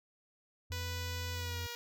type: tone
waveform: triangle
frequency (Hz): 87.31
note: F2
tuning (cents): 0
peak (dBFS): -36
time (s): 0.7-1.67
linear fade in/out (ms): 10
type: tone with pitch glide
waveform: 5% pulse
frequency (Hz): 493.9 to 476.5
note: B4 to A#4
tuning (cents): 0 to +38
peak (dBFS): -29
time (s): 0.72-1.75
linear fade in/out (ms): 0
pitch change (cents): -62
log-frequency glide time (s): 1.33-1.59
effects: none